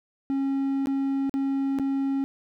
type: tone with dropouts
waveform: triangle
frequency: 272.9 Hz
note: C#4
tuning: 27 cents flat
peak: -21 dBFS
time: 0.3-2.24 s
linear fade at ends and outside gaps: 0 ms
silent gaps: 0.858-0.871 / 1.295-1.34 / 1.787-1.797 s
effects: none